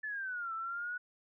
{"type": "exponential two-way sweep", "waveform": "sine", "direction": "down then up", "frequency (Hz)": [1753, 1318.5, 1478], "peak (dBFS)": -36, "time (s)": [0.03, 0.98], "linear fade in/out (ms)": 10, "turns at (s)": 0.54, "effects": []}